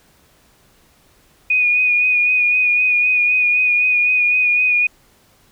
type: tone with vibrato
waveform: sine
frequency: 2469 Hz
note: D#7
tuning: 14 cents flat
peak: -12 dBFS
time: 1.5-4.87 s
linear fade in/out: 5 ms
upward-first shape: sine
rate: 3.9 Hz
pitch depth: 27 cents each way
effects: pink hiss -54 dBFS RMS until 5.51 s